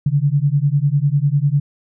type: beating tone pair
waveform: sine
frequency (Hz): 138.59 / 148.59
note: C#3 / D3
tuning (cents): 0 / +21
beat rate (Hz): 10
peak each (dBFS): -16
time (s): 0.06-1.6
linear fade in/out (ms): 5
effects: none